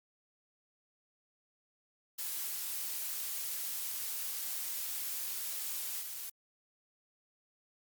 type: noise with level steps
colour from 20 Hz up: blue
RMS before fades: -38 / -42 dBFS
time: 2.18-6.3 s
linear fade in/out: 10 ms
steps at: 6 s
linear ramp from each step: 20 ms
effects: Opus 48 kbps